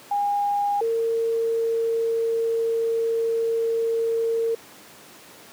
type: tone pair in turn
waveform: sine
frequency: 814 / 456.8 Hz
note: G#5 / A#4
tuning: -35 / -35 cents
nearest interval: minor seventh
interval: 1000 cents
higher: first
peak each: -20 dBFS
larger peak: neither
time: 0.11-0.81 / 0.81-4.55 s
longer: second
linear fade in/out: 5 ms
effects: pink hiss -46 dBFS RMS until 5.52 s + high-pass 200 Hz 12 dB/octave